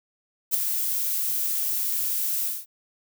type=noise with ADSR envelope; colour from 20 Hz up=violet; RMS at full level=-19 dBFS; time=0.51-2.66 s; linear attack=35 ms; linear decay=4 ms; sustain=-7 dB; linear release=210 ms; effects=none